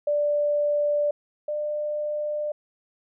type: tone pair in turn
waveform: sine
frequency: 587.3 / 597.6 Hz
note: D5 / D5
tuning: 0 / +30 cents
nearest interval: unison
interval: 30 cents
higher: second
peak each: -20 / -25 dBFS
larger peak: first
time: 0.07-1.11 / 1.48-2.52 s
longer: neither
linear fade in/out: 5 ms
effects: none